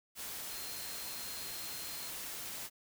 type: tone in noise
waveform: sine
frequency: 4186 Hz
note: C8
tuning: in tune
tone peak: -49 dBFS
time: 0.48-2.12 s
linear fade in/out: 50 ms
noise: white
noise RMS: -43 dBFS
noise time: 0.15-2.7 s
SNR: -9 dB
effects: none